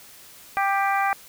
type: harmonic tone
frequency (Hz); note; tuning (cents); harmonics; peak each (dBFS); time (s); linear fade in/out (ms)
394.3; G4; +10; 2 / 3 / 4 / 5 / 6; -22 / -26 / -28 / -30 / -32; 0.57-1.13; 0
effects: white hiss -47 dBFS RMS until 1.28 s